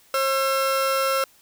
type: tone pair together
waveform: 40% pulse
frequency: 537.1 / 1350 Hz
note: C5 / E6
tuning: +45 / +41 cents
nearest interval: octave + major third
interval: 1596 cents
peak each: -22 dBFS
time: 0.14-1.24 s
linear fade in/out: 2 ms
effects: white hiss -56 dBFS RMS until 1.41 s